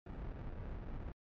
brown noise with sample-and-hold, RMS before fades -44 dBFS, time 0.06-1.12 s, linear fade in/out 5 ms, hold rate 1050 Hz, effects low-pass 2000 Hz 12 dB/octave + MP3 48 kbps

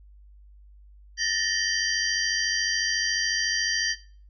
sine tone cluster, 1777 / 1871 / 3121 / 4719 / 5790 Hz, A6 / A#6 / G7 / D8 / F#8, +17 / +6 / -8 / +7 / -38 cents, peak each -31 / -30 / -33 / -28 / -28 dBFS, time 1.17-3.96 s, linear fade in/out 50 ms, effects noise-tail reverb RT60 0.4 s tail -18 dB re dry + added 50 Hz sine -48 dBFS peak until 4.29 s

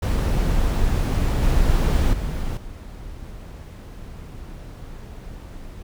brown noise with level steps, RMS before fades -20 / -18 / -26 / -36 dBFS, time 0.02-5.83 s, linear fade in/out 10 ms, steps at 1.42 / 2.13 / 2.57 s, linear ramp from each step 2 ms, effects none

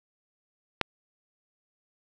click, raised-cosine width 0.3 ms, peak -7 dBFS, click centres 0.813 s, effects none

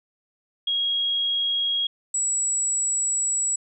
sine tone pair in turn, 3288 / 7820 Hz, G#7 / B8, -18 / -18 cents, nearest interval octave + minor third, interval 1500 cents, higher second, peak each -21 dBFS, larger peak neither, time 0.67-1.87 / 2.14-3.56 s, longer second, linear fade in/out 5 ms, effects none

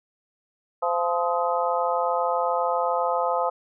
harmonic tone with a mistuned harmonic, 172.5 Hz, F3, 21 cents flat, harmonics 3 / 4 / 5 / 6 / 7, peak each -26 / -27 / -27 / -30 / -29 dBFS, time 0.82-3.5 s, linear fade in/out 10 ms, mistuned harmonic 7, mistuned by +70 cents, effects none

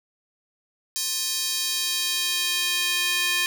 square tone with high-pass filter sweep, 353.1 Hz, F4, 19 cents sharp, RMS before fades -25 dBFS, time 0.96-3.46 s, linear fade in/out 0 ms, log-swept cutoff 5200 to 2300 Hz, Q 1.4, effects none

